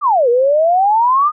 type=exponential two-way sweep; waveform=sine; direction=down then up; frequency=1247 to 466.2 to 1247 Hz; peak=-9 dBFS; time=0.01-1.32 s; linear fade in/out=50 ms; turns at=0.29 s; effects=none